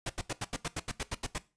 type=noise bursts; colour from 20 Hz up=pink; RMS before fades=-34 dBFS; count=12; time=0.06-1.383 s; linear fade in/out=5 ms; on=36 ms; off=81 ms; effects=noise-tail reverb RT60 0.3 s tail -18 dB re dry + resampled to 22050 Hz